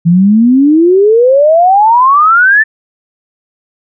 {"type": "exponential sweep", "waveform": "sine", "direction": "up", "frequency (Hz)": [164.1, 1800], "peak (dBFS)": -3, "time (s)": [0.05, 2.64], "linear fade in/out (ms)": 20, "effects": []}